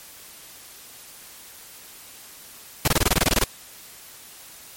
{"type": "noise bursts", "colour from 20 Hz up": "pink", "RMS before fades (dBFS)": -18, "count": 12, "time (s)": [2.85, 3.439], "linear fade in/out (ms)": 2, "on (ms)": 28, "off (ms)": 23, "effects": ["white hiss -44 dBFS RMS until 4.76 s", "MP3 64 kbps"]}